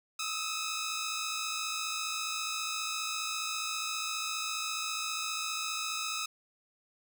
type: tone pair together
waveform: 10% pulse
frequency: 1255 / 1309.8 Hz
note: D#6 / E6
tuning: +15 / -11 cents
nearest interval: minor second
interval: 74 cents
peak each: -28 dBFS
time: 0.19-6.26 s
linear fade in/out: 5 ms
effects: none